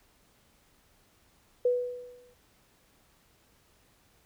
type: tone with exponential decay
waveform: sine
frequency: 492.5 Hz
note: B4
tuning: 5 cents flat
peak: -20 dBFS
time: 1.65-2.34 s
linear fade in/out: 5 ms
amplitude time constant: 150 ms
effects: pink hiss -65 dBFS RMS until 4.25 s